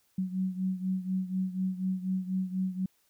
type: beating tone pair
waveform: sine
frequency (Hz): 185.9 / 190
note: F#3 / F#3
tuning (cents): +8 / +46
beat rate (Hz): 4.1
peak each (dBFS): -30 / -34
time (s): 0.18-2.86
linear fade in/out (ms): 5
effects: white hiss -70 dBFS RMS until 3.09 s